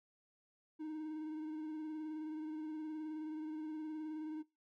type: tone with vibrato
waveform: triangle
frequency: 310.3 Hz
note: D#4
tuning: 5 cents flat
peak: -39 dBFS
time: 0.79-4.43 s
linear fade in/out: 20 ms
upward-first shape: sine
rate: 19 Hz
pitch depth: 33 cents each way
effects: noise-tail reverb RT60 0.2 s tail -19 dB re dry